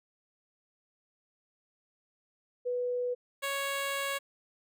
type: tone pair in turn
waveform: sine / 10% pulse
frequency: 492.6 / 554.5 Hz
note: B4 / C#5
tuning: -5 / 0 cents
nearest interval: major second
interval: 205 cents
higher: second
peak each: -29 / -23 dBFS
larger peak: second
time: 2.65-3.15 / 3.42-4.19 s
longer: second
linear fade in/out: 20 ms
effects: none